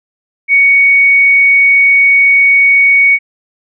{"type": "tone", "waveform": "sine", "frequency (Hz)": 2233, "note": "C#7", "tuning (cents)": 12, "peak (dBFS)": -4, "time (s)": [0.48, 3.19], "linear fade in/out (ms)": 50, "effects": []}